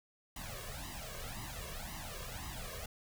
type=noise with flanger; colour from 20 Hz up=pink; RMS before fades=-44 dBFS; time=0.36-2.86 s; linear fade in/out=5 ms; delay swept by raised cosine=1 to 1.82 ms; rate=1.9 Hz; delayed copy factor=+1; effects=none